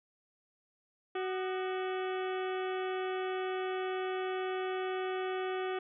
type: harmonic tone with a mistuned harmonic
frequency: 373.5 Hz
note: F#4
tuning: 16 cents sharp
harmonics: 1 / 2 / 3 / 4 / 5 / 6 / 7 / 8 / 9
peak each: -34 / -40 / -44 / -46 / -48 / -50 / -51 / -52 / -53 dBFS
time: 1.15-5.79 s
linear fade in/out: 5 ms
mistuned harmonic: 3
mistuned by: +140 cents
effects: none

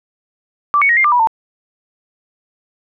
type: tone with pitch steps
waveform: sine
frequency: 1167 / 2225 / 1883 / 2110 / 1189 / 976 / 897 Hz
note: D6 / C#7 / A#6 / C7 / D6 / B5 / A5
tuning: -11 / +6 / +17 / +14 / +21 / -21 / +33 cents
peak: -9 dBFS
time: 0.74-1.272 s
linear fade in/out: 0 ms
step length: 76 ms
effects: none

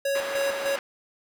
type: tone with tremolo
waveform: square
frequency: 554.4 Hz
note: C#5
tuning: in tune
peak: -24 dBFS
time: 0.05-0.76 s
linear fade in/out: 5 ms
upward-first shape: square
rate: 3.3 Hz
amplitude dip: 55%
type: band-pass noise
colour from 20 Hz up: white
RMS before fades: -35 dBFS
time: 0.15-0.79 s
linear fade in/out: 2 ms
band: 360 to 1900 Hz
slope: 12 dB/octave
effects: none

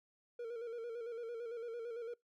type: tone with vibrato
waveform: triangle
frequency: 466.2 Hz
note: A#4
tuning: in tune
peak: -39 dBFS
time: 0.39-2.14 s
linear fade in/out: 5 ms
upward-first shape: square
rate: 8.9 Hz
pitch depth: 49 cents each way
effects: noise-tail reverb RT60 0.2 s tail -25 dB re dry

